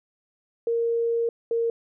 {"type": "tone pair in turn", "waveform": "sine", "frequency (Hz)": [464.6, 462.6], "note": ["A#4", "A#4"], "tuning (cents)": [-6, -13], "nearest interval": "unison", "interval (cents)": 7, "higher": "first", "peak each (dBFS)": -21, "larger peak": "neither", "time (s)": [[0.67, 1.29], [1.51, 1.7]], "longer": "first", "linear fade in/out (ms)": 2, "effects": []}